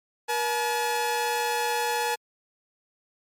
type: tone pair together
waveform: sawtooth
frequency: 476.9 / 855.2 Hz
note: A#4 / A5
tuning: +39 / -49 cents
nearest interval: minor seventh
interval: 1012 cents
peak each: -25 / -22 dBFS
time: 0.28-2.16 s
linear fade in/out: 20 ms
effects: MP3 64 kbps